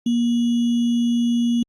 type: tone with sample-and-hold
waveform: sine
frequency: 236.9 Hz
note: A#3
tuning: 28 cents sharp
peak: -16 dBFS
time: 0.06-1.63 s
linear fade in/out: 5 ms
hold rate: 3150 Hz
effects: low-pass 6000 Hz 12 dB/octave + Opus 48 kbps